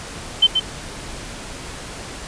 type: tone with echo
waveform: sine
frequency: 3084 Hz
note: G7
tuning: 29 cents flat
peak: -8 dBFS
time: 0.42-0.47 s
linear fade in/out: 10 ms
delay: 130 ms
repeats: 1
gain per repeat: -6 dB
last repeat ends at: 0.6 s
effects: pink hiss -33 dBFS RMS until 2.27 s + resampled to 22050 Hz